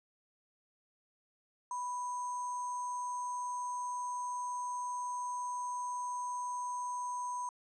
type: tone with sample-and-hold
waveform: sine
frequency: 987.8 Hz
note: B5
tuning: in tune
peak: -35 dBFS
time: 1.71-7.49 s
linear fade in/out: 2 ms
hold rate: 7350 Hz
effects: resampled to 22050 Hz